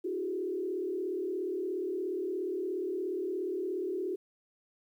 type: tone with frequency modulation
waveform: sine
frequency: 370 Hz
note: F#4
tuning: in tune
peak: -31 dBFS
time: 0.04-4.16 s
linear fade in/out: 10 ms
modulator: 37 Hz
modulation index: 1.1
effects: 11-bit